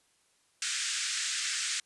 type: band-pass noise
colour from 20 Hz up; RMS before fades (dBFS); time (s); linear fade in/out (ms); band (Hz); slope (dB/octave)
white; -33; 0.62-1.8; 2; 1400 to 8500; 48
effects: white hiss -69 dBFS RMS until 1.85 s + resampled to 24000 Hz